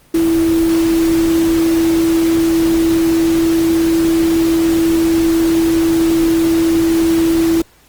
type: tone in noise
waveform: sine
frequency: 329.6 Hz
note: E4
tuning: in tune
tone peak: -10 dBFS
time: 0.14-7.62 s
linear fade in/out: 5 ms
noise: pink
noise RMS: -25 dBFS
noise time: 0.14-7.62 s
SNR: +12 dB
effects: pink hiss -49 dBFS RMS until 7.88 s + Opus 24 kbps